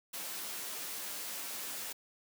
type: noise with comb filter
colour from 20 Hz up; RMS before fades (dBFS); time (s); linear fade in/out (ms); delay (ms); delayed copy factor
white; -41; 0.13-1.93; 10; 12; -0.5
effects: high-pass 200 Hz 12 dB/octave